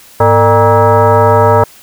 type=tone with frequency modulation; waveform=sine; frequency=246.9 Hz; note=B3; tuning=in tune; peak=-4 dBFS; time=0.2-1.64 s; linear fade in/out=5 ms; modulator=350 Hz; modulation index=2.7; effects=white hiss -39 dBFS RMS until 1.82 s